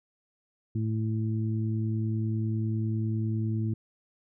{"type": "harmonic tone", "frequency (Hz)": 110, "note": "A2", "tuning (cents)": 0, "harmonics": [1, 2, 3], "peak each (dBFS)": [-27, -33, -37], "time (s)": [0.75, 3.74], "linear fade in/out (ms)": 5, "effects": []}